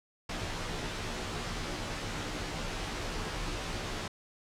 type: noise with comb filter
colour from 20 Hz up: pink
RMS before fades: -36 dBFS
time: 0.29-4.08 s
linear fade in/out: 5 ms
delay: 15 ms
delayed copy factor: -0.85
effects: low-pass 6000 Hz 12 dB/octave